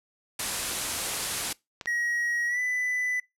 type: low-pass noise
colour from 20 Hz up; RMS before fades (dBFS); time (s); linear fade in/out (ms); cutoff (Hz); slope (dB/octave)
white; -32; 0.39-1.53; 5; 12000; 48
type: clicks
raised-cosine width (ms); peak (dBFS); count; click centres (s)
0.2; -19; 2; 1.812 / 1.858
type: tone with pitch glide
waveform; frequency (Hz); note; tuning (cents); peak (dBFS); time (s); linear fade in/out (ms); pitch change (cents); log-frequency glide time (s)
triangle; 1900 to 1994.5; A#6 to B6; +33 to +17; -24; 1.87-3.2; 5; +84; 2.47-2.6
effects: noise-tail reverb RT60 0.2 s tail -23 dB re dry